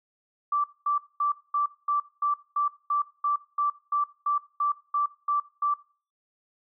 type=tone bursts; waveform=sine; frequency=1166 Hz; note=D6; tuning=13 cents flat; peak=-22 dBFS; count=16; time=0.52-5.74 s; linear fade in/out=5 ms; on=120 ms; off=220 ms; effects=noise-tail reverb RT60 0.4 s tail -19 dB re dry